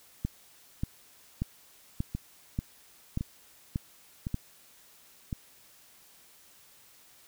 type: two click trains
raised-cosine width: 5 ms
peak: -20 / -17 dBFS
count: 4 / 8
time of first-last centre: 2.15-5.328 / 0.25-4.344 s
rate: 0.944 / 1.71 Hz
effects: white hiss -58 dBFS RMS until 7.27 s